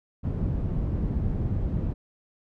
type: low-pass noise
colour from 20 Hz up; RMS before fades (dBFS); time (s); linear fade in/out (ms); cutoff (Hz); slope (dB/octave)
white; -27; 0.23-1.94; 20; 130; 12
effects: none